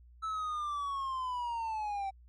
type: linear sweep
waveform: triangle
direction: down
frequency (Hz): 1317 to 768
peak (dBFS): -31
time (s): 0.22-2.11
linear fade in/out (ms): 20
effects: added 60 Hz sine -54 dBFS peak until 2.28 s + MP3 48 kbps